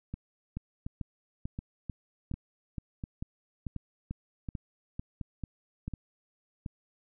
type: two click trains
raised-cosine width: 5 ms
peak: -23 / -24 dBFS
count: 13 / 10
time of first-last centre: 0.57-5.88 / 0.14-6.662 s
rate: 2.26 / 1.38 Hz
effects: none